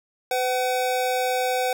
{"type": "tone pair together", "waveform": "square", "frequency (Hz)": [505.4, 756], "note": ["B4", "F#5"], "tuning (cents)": [40, 37], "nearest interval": "perfect fifth", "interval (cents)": 697, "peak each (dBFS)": -25, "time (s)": [0.31, 1.73], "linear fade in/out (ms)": 2, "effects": []}